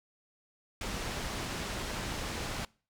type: low-pass noise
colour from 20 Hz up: pink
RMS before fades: -37 dBFS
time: 0.81-2.65 s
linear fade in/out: 2 ms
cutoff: 7300 Hz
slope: 12 dB/octave
effects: noise-tail reverb RT60 0.4 s tail -24 dB re dry